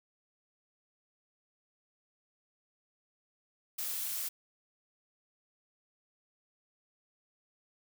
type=noise with amplitude modulation; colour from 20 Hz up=blue; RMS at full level=-34 dBFS; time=3.78-4.29 s; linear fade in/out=10 ms; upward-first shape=sine; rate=255 Hz; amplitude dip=55%; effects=none